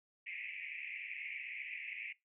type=band-pass noise; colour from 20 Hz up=white; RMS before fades=-45 dBFS; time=0.26-2.13 s; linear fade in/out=10 ms; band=2000 to 2600 Hz; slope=96 dB/octave; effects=noise-tail reverb RT60 0.2 s tail -21 dB re dry